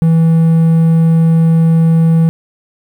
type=tone; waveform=triangle; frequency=163.6 Hz; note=E3; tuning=13 cents flat; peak=-4 dBFS; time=0.02-2.29 s; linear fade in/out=0 ms; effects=7-bit